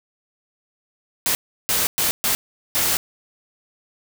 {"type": "noise bursts at uneven times", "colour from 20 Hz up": "white", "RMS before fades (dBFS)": -20, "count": 5, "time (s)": [[1.26, 1.35], [1.69, 1.87], [1.98, 2.11], [2.24, 2.35], [2.75, 2.97]], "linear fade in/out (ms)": 0, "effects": []}